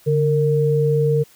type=tone pair together; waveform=sine; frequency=144.8 / 459.7 Hz; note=D3 / A#4; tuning=-24 / -24 cents; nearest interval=octave + minor sixth; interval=2000 cents; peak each=-17 dBFS; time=0.06-1.24 s; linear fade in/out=20 ms; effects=white hiss -51 dBFS RMS until 1.35 s